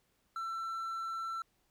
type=tone; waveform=triangle; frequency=1341 Hz; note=E6; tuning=29 cents sharp; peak=-34 dBFS; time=0.36-1.42 s; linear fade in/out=2 ms; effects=pink hiss -75 dBFS RMS until 1.7 s